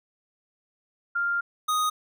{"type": "tone pair in turn", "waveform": ["sine", "square"], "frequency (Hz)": [1397, 1244.6], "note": ["F6", "D#6"], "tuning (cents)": [0, 0], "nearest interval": "major second", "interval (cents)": 200, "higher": "first", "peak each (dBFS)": -23, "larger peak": "neither", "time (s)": [[1.15, 1.41], [1.68, 1.9]], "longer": "first", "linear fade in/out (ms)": 10, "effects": []}